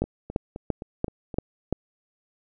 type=two click trains; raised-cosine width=2 ms; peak=-10 / -21 dBFS; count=6 / 6; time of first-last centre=0.02-1.726 / 0.04-1.342 s; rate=2.93 / 3.84 Hz; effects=none